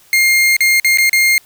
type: tone with dropouts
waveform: 40% pulse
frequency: 2122 Hz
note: C7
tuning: 24 cents sharp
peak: -8 dBFS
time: 0.13-1.38 s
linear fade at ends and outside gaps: 1 ms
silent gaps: 0.566-0.606 / 0.799-0.846 / 0.974-0.984 / 1.095-1.13 s
effects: white hiss -48 dBFS RMS until 1.45 s